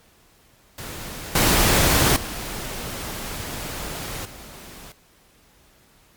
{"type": "noise with level steps", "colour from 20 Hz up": "pink", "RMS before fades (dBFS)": [-34, -17, -31, -41], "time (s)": [0.78, 4.92], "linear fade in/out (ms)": 2, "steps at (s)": [1.35, 2.16, 4.25], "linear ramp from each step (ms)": 5, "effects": ["pink hiss -56 dBFS RMS until 6.16 s", "MP3 96 kbps"]}